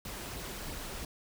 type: noise with flanger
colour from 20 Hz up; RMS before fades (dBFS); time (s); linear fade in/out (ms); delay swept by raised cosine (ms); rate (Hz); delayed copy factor
pink; -41; 0.05-1.05; 2; 0.21 to 5.91; 3; +0.5
effects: none